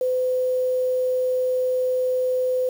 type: tone with quantisation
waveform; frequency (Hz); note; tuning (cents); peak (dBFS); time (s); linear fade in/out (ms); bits
sine; 508; B4; +49; -19; 0.01-2.69; 2; 7
effects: none